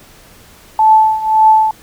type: tone with tremolo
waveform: sine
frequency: 873 Hz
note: A5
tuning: 14 cents flat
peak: -3 dBFS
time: 0.79-1.71 s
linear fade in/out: 2 ms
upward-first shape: triangle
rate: 1.8 Hz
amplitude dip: 85%
effects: pink hiss -42 dBFS RMS until 1.82 s